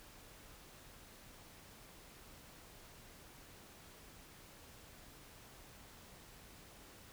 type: silence
effects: pink hiss -58 dBFS RMS until 7.12 s